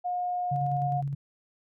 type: tone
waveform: sine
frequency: 717 Hz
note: F5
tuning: 45 cents sharp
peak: -27 dBFS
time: 0.04-1.02 s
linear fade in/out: 20 ms
type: tone with tremolo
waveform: sine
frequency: 140 Hz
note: C#3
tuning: 18 cents sharp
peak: -27 dBFS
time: 0.51-1.15 s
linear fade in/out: 10 ms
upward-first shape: square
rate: 9.7 Hz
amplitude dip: 30%
effects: none